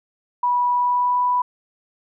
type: tone with pitch glide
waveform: sine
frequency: 978 to 987.7 Hz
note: B5 to B5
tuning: -17 to 0 cents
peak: -16 dBFS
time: 0.43-1.42 s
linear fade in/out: 5 ms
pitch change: +17 cents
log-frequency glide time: 0.72-1.22 s
effects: none